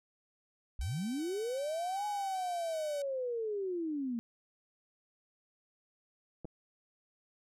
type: linear two-way sweep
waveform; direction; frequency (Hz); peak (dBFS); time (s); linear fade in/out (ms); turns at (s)
sine; up then down; 46.25 to 840 to 225.8; -33; 0.79-4.19; 0; 2.06
type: tone with vibrato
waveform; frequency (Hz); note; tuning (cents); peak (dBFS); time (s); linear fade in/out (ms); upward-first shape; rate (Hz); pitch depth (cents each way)
5% pulse; 763; G5; -47; -35; 0.81-3.02; 2; square; 1.3; 18
type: clicks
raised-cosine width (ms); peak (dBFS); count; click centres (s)
2; -31; 2; 6.447 / 6.453
effects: none